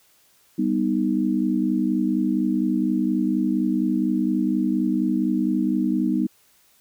sine chord, G augmented, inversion none, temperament equal, 196 / 246.9 / 311.1 Hz, G3 / B3 / D#4, 0 / 0 / 0 cents, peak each -24 / -23 / -23 dBFS, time 0.58-6.27 s, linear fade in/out 10 ms, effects white hiss -59 dBFS RMS until 6.8 s

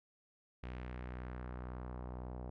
sawtooth tone with low-pass filter sweep, 62 Hz, B1, 7 cents sharp, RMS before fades -45 dBFS, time 0.63-2.5 s, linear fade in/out 5 ms, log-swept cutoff 2600 to 760 Hz, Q 1.5, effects none

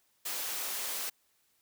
white high-pass noise, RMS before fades -36 dBFS, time 0.25-1.1 s, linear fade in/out 10 ms, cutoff 370 Hz, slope 12 dB/octave, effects white hiss -72 dBFS RMS until 1.61 s

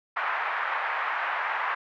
pink band-pass noise, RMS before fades -29 dBFS, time 0.16-1.75 s, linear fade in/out 10 ms, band 850 to 2000 Hz, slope 24 dB/octave, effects none

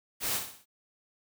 white noise with echo, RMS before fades -31 dBFS, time 0.2-0.41 s, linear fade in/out 50 ms, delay 62 ms, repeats 4, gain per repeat -7 dB, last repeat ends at 0.658 s, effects none

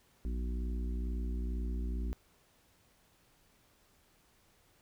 harmonic tone with a mistuned harmonic, 62.2 Hz, B1, 13 cents sharp, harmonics 1 / 3 / 4 / 5 / 6, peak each -33 / -46 / -46 / -51 / -52 dBFS, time 0.25-2.13 s, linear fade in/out 0 ms, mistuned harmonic 1, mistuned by -140 cents, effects pink hiss -68 dBFS RMS until 4.81 s

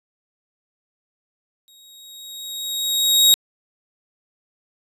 sawtooth tone with exponential growth, 3781 Hz, A#7, 24 cents sharp, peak -6 dBFS, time 1.68-3.34 s, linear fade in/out 0 ms, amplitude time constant 360 ms, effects resampled to 32000 Hz

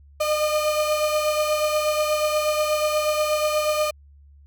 35% pulse beating tone pair, 606 / 614.3 Hz, D#5 / D#5, -46 / -22 cents, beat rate 8.3 Hz, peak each -19 / -26 dBFS, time 0.2-3.91 s, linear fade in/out 10 ms, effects added 71 Hz sine -47 dBFS peak until 4.46 s

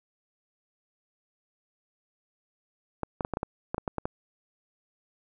clicks, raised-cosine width 1 ms, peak -15 dBFS, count 11, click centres 3.033 / 3.208 / 3.249 / 3.337 / 3.371 / 3.431 / 3.745 / 3.781 / 3.878 / 3.983 / 4.055 s, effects none

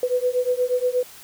sine beating tone pair, 493.9 / 502.3 Hz, B4 / B4, 0 / +29 cents, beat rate 8.4 Hz, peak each -22 dBFS, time 0.03-1.03 s, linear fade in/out 2 ms, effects white hiss -44 dBFS RMS until 1.23 s

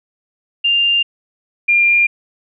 sine tone pair in turn, 2796 / 2399 Hz, F7 / D7, +1 / +36 cents, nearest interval minor third, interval 265 cents, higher first, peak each -11 / -9 dBFS, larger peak second, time 0.64-1.03 / 1.68-2.07 s, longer neither, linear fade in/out 10 ms, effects none

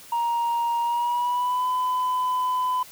sine tone with pitch glide, 939 to 1006.4 Hz, A#5 to B5, +12 to +32 cents, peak -19 dBFS, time 0.12-2.83 s, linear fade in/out 5 ms, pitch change +120 cents, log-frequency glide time 0.81-1.67 s, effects tanh soft clip ceiling -20 dBFS + white hiss -46 dBFS RMS until 2.91 s

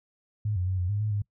sine tone with pitch steps, 105.5 / 90.5 / 93.7 / 89.6 / 102.8 / 106.9 / 102.6 Hz, G#2 / F#2 / F#2 / F2 / G#2 / A2 / G#2, +28 / -38 / +22 / +45 / -17 / -49 / -21 cents, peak -25 dBFS, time 0.45-1.22 s, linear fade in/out 5 ms, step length 110 ms, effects noise-tail reverb RT60 0.1 s tail -23 dB re dry

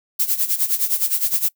violet noise with tremolo, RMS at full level -17 dBFS, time 0.19-1.49 s, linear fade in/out 10 ms, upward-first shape sine, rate 9.7 Hz, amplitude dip 80%, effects noise-tail reverb RT60 0.1 s tail -23 dB re dry

